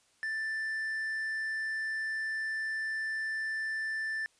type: tone with quantisation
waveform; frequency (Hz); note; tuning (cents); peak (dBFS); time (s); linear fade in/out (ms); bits
triangle; 1768; A6; +8; -30; 0.23-4.26; 0; 10
effects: white hiss -68 dBFS RMS until 4.39 s + resampled to 22050 Hz